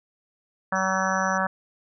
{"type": "harmonic tone", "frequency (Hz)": 189.6, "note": "F#3", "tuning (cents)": 43, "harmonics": [1, 3, 4, 5, 6, 7, 8, 9], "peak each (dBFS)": [-30, -30, -30, -30, -30, -30, -30, -30], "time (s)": [0.72, 1.47], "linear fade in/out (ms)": 5}
{"type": "tone", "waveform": "sine", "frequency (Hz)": 5900, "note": "F#8", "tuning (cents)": -6, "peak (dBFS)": -38, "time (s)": [0.75, 1.38], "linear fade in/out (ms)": 10}
{"effects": []}